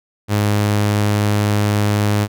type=tone; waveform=sawtooth; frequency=103.83 Hz; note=G#2; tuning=in tune; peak=-10 dBFS; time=0.28-2.28 s; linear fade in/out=50 ms; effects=none